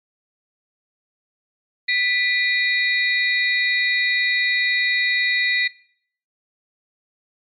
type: tone cluster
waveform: sine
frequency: 1977 / 2407 / 3792 / 4231 Hz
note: B6 / D7 / A#7 / C8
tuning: +1 / +42 / +29 / +19 cents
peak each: -19 / -25 / -27 / -26 dBFS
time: 1.88-5.68 s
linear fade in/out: 10 ms
effects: noise-tail reverb RT60 0.6 s tail -20 dB re dry + MP3 48 kbps